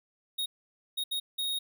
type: tone bursts at uneven times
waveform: square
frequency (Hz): 3746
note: A#7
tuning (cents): +8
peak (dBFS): -30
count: 4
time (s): 0.38-0.46 / 0.97-1.04 / 1.11-1.2 / 1.38-1.59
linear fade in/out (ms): 10
effects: none